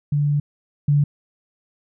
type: tone pair in turn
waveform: sine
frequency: 145.7 / 144.87 Hz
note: D3 / D3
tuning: -13 / -23 cents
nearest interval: unison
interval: 10 cents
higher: first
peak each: -16 / -13 dBFS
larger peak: second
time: 0.12-0.4 / 0.88-1.04 s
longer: first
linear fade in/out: 5 ms
effects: none